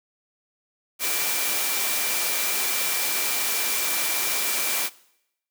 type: tone in noise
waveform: sine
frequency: 2349 Hz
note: D7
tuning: in tune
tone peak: -34 dBFS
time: 0.99-4.9 s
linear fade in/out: 50 ms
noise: white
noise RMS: -25 dBFS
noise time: 0.99-4.9 s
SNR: -12 dB
effects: noise-tail reverb RT60 0.8 s tail -21 dB re dry + high-pass 300 Hz 12 dB/octave